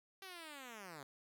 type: linear sweep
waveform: 5% pulse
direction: down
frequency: 392 to 132.4 Hz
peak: -38 dBFS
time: 0.22-1.03 s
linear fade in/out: 2 ms
effects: none